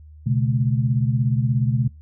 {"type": "tone cluster", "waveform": "sine", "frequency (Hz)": [123.7, 140.5, 213.5], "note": ["B2", "C#3", "G#3"], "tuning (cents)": [3, 24, 48], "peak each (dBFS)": [-19, -22, -26], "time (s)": [0.26, 1.88], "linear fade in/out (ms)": 10, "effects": ["noise-tail reverb RT60 0.2 s tail -22 dB re dry", "added 76 Hz sine -41 dBFS peak until 2.01 s"]}